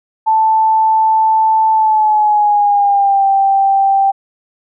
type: tone with pitch glide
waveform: sine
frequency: 880 to 784 Hz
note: A5 to G5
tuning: 0 to 0 cents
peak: -8 dBFS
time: 0.26-4.12 s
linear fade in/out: 20 ms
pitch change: -200 cents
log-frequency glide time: 1.72-3.25 s
effects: none